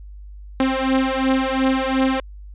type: beating tone pair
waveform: sawtooth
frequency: 262.7 / 265.5 Hz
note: C4 / C4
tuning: +7 / +25 cents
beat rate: 2.8 Hz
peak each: -16 dBFS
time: 0.6-2.2 s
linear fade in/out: 2 ms
effects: added 50 Hz sine -35 dBFS peak until 2.54 s + resampled to 8000 Hz